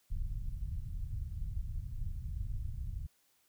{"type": "low-pass noise", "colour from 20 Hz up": "pink", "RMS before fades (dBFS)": -38, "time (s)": [0.1, 3.07], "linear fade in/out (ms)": 10, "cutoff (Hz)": 110, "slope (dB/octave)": 24, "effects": ["white hiss -72 dBFS RMS until 3.48 s"]}